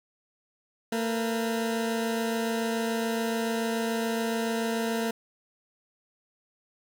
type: tone pair together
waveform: 20% pulse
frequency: 226.9 / 480.8 Hz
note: A#3 / B4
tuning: -47 / -46 cents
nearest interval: octave + minor second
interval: 1301 cents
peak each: -22 / -32 dBFS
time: 0.92-5.11 s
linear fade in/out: 5 ms
effects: none